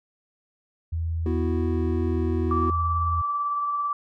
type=tone with pitch glide; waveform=sine; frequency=82.41 to 83.32 Hz; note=E2 to E2; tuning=0 to +19 cents; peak=-24 dBFS; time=0.92-3.22 s; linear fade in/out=10 ms; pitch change=+19 cents; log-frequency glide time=1.27-1.88 s
type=chord; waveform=triangle; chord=B suspended fourth; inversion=none; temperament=equal; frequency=246.9 / 329.6 / 370 Hz; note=B3 / E4 / F#4; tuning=0 / 0 / 0 cents; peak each=-27 dBFS; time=1.26-2.7 s; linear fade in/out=2 ms
type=tone with tremolo; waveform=sine; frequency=1162 Hz; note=D6; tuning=19 cents flat; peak=-22 dBFS; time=2.51-3.93 s; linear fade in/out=2 ms; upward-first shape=triangle; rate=18 Hz; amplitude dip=30%
effects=none